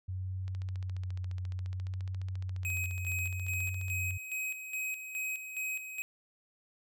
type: tone with vibrato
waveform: sine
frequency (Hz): 92.5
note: F#2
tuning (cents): 0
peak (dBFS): -34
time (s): 0.08-4.18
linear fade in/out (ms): 10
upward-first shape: sine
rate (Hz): 0.6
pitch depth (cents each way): 21
type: click train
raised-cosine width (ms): 0.2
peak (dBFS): -34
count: 50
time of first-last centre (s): 0.48-3.883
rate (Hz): 14.4
type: tone with tremolo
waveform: square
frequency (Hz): 2531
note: D#7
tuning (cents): +29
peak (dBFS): -34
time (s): 2.65-6.02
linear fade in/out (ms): 0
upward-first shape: square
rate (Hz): 2.4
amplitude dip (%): 60
effects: none